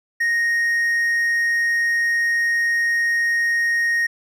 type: tone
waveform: triangle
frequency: 1864.7 Hz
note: A#6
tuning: in tune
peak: -15 dBFS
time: 0.2-4.07 s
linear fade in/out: 10 ms
effects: none